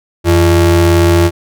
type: ring-modulated tone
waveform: square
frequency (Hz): 127.4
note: C3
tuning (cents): -46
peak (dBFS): -4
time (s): 0.24-1.31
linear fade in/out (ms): 50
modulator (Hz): 216
effects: none